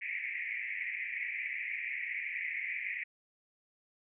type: band-pass noise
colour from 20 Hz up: white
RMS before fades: -38 dBFS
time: 0.01-3.04 s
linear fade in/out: 10 ms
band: 1900 to 2400 Hz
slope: 96 dB/octave
effects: none